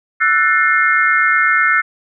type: chord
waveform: sine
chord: F# half-diminished seventh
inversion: third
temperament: just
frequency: 1332 / 1480 / 1776 / 2131 Hz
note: E6 / F#6 / A6 / C7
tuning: +18 / 0 / +16 / +31 cents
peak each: -16 dBFS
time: 0.2-1.82 s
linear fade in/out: 20 ms
effects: none